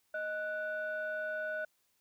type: tone pair together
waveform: sine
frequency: 622.7 / 1480 Hz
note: D#5 / F#6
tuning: +1 / 0 cents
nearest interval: octave + minor third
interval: 1499 cents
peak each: -36 / -36 dBFS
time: 0.14-1.65 s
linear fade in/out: 5 ms
effects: tanh soft clip ceiling -29 dBFS + white hiss -75 dBFS RMS until 2 s